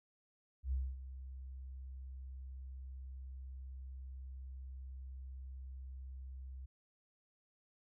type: tone with ADSR envelope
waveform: sine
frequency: 65.41 Hz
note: C2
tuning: in tune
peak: -32 dBFS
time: 0.63-6.66 s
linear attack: 92 ms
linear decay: 240 ms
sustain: -13 dB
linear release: 8 ms
effects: none